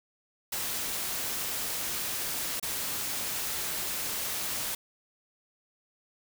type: noise with dropouts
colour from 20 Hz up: white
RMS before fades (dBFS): -33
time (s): 0.52-4.75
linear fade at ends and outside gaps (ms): 5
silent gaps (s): 2.598-2.626
effects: none